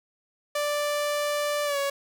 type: tone with pitch glide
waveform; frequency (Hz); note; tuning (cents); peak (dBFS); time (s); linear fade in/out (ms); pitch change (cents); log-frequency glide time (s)
sawtooth; 587.3 to 559.5; D5 to C#5; 0 to +16; -21; 0.55-1.9; 5; -84; 1.65-1.78
effects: none